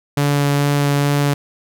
sawtooth tone with vibrato, 143.2 Hz, D3, 43 cents flat, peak -10 dBFS, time 0.17-1.34 s, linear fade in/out 5 ms, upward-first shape sine, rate 2.3 Hz, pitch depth 8 cents each way, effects none

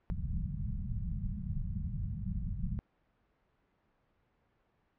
pink low-pass noise, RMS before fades -36 dBFS, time 0.1-2.79 s, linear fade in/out 0 ms, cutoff 210 Hz, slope 96 dB/octave, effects pink hiss -74 dBFS RMS until 4.98 s + low-pass 2000 Hz 12 dB/octave

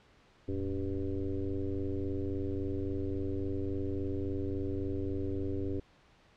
sine tone with frequency modulation, 187.2 Hz, F#3, 20 cents sharp, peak -31 dBFS, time 0.48-5.8 s, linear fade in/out 5 ms, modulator 99.5 Hz, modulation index 2.5, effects pink hiss -63 dBFS RMS until 6.36 s + low-pass 4000 Hz 12 dB/octave

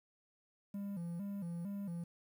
triangle tone with vibrato, 185 Hz, F#3, in tune, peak -37 dBFS, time 0.74-2.04 s, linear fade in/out 5 ms, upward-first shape square, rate 2.2 Hz, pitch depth 140 cents each way, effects 11-bit

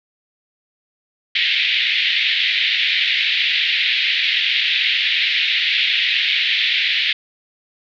white band-pass noise, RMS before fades -18 dBFS, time 1.35-7.13 s, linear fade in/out 5 ms, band 1900 to 3800 Hz, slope 48 dB/octave, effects none

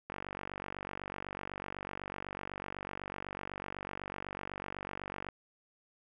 click train, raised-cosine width 0.5 ms, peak -24 dBFS, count 250, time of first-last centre 0.1-5.287 s, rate 48 Hz, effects none

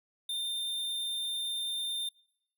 square tone, 3609 Hz, A7, 43 cents sharp, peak -33 dBFS, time 0.29-2.09 s, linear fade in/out 5 ms, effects noise-tail reverb RT60 0.8 s tail -24 dB re dry

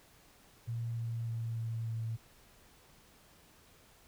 sine tone with pitch steps, 116.54 / 115.67 / 114.8 / 113.94 / 113.09 Hz, A#2 / A#2 / A#2 / A#2 / A2, 0 / -13 / -26 / -39 / +48 cents, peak -34 dBFS, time 0.67-2.17 s, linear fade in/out 20 ms, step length 300 ms, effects pink hiss -62 dBFS RMS until 4.07 s

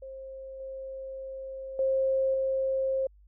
sine tone with level steps, 532 Hz, C5, 29 cents sharp, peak -39 / -36 / -23 / -25 dBFS, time 0.02-3.07 s, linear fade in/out 5 ms, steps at 0.6 / 1.79 / 2.34 s, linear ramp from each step 2 ms, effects added 50 Hz sine -54 dBFS peak until 3.27 s

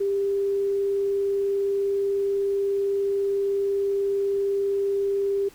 sine tone with vibrato, 397 Hz, G4, 22 cents sharp, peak -21 dBFS, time 0-5.49 s, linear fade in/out 10 ms, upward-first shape triangle, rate 20 Hz, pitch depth 14 cents each way, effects pink hiss -52 dBFS RMS until 5.54 s

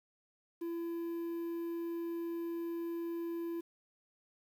triangle tone with quantisation, 337.4 Hz, E4, 40 cents sharp, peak -34 dBFS, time 0.61-3.61 s, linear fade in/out 10 ms, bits 10, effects none

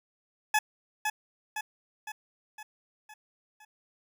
20% pulse tone with echo, 854 Hz, G#5, 48 cents sharp, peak -17 dBFS, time 0.54-0.59 s, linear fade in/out 5 ms, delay 510 ms, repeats 6, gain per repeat -5 dB, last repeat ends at 3.65 s, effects none

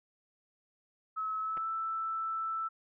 sine tone with pitch glide, 1291 to 1322.7 Hz, E6 to E6, -37 to +5 cents, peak -32 dBFS, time 1.16-2.69 s, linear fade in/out 20 ms, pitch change +42 cents, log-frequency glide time 1.4-1.67 s
clicks, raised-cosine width 0.5 ms, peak -32 / -31 dBFS, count 2, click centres 1.57 / 1.576 s
effects none

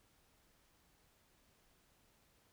silence, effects pink hiss -72 dBFS RMS until 2.52 s

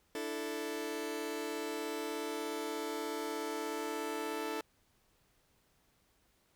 sawtooth chord, D suspended second, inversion none, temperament just, 293.7 / 330.4 / 440.5 Hz, D4 / E4 / A4, 0 / +4 / +2 cents, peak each -39 / -38 / -35 dBFS, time 0.15-4.61 s, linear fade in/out 2 ms, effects pink hiss -72 dBFS RMS until 6.55 s

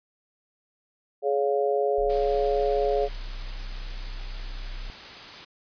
harmonic tone, 140.2 Hz, C#3, 20 cents sharp, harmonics 3 / 4 / 5, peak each -24 / -26 / -28 dBFS, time 1.22-3.09 s, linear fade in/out 50 ms
triangle tone, 31.95 Hz, C1, 40 cents flat, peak -30 dBFS, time 1.98-4.9 s, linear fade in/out 0 ms
white noise, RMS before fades -41 dBFS, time 2.09-5.45 s, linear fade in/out 10 ms
effects resampled to 11025 Hz

